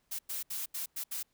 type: noise bursts at uneven times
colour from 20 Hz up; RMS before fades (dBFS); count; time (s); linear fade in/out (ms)
blue; -37; 6; 0.11-0.19 / 0.29-0.43 / 0.5-0.66 / 0.74-0.86 / 0.96-1.04 / 1.11-1.23; 10
effects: pink hiss -75 dBFS RMS until 1.33 s